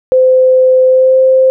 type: tone with pitch glide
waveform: sine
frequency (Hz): 515 to 522.5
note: C5 to C5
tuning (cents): -28 to -2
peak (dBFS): -4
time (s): 0.12-1.5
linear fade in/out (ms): 0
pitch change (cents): +26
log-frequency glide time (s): 0.86-1.18
effects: none